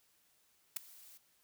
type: noise with ADSR envelope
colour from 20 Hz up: blue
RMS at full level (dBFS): -33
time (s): 0.76-1.18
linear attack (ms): 8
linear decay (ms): 5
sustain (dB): -24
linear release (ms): 12
effects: white hiss -72 dBFS RMS until 1.43 s